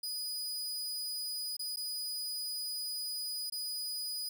sawtooth tone with dropouts, 4955 Hz, D#8, 8 cents flat, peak -33 dBFS, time 0.03-4.29 s, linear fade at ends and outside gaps 5 ms, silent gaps 1.568-1.593 / 1.761-1.77 / 3.499-3.522 s, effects none

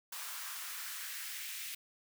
white noise with high-pass filter sweep, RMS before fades -43 dBFS, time 0.12-1.75 s, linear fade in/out 5 ms, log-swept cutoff 1000 to 2300 Hz, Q 1.8, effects none

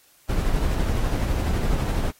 brown noise with tremolo, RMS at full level -21 dBFS, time 0.29-2.11 s, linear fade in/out 5 ms, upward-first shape triangle, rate 12 Hz, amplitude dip 35%, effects white hiss -57 dBFS RMS until 2.19 s + AAC 48 kbps

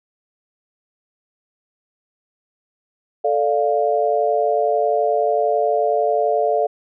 sine chord, D minor, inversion second, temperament equal, 440 / 587.3 / 698.5 Hz, A4 / D5 / F5, 0 / 0 / 0 cents, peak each -20 / -20 / -19 dBFS, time 3.24-6.67 s, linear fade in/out 10 ms, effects none

